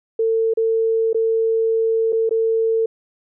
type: tone with dropouts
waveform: sine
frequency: 450 Hz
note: A4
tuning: 39 cents sharp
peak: -15 dBFS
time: 0.19-2.86 s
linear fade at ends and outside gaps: 5 ms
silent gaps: 0.538-0.572 / 1.131-1.145 / 2.124-2.128 / 2.293-2.309 s
effects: none